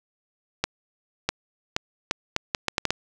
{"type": "accelerating click train", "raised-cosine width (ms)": 0.2, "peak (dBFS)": -5, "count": 10, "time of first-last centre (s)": [0.64, 2.906], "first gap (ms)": 650, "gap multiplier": 0.73, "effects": []}